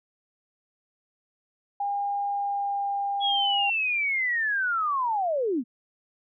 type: tone with pitch glide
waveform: sine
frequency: 807 to 801.4 Hz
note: G#5 to G5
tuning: -50 to +38 cents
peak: -25 dBFS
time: 1.8-3.7 s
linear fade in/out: 5 ms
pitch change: -12 cents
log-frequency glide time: 2.28-2.88 s
type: linear sweep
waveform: sine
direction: down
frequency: 3368 to 216 Hz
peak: -23 dBFS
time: 3.2-5.64 s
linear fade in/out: 50 ms
effects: none